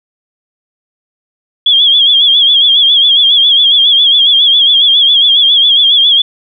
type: tone with vibrato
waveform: sine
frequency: 3322 Hz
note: G#7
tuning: in tune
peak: -4 dBFS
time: 1.66-6.22 s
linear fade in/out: 5 ms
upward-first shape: sine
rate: 7.3 Hz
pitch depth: 77 cents each way
effects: none